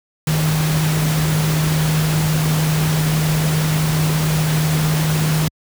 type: tone in noise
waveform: sine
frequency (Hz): 155.56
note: D#3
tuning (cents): 0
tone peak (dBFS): -15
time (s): 0.27-5.48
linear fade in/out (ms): 2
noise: pink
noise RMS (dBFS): -23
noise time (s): 0.27-5.48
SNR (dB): +5
effects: high-pass 60 Hz 12 dB/octave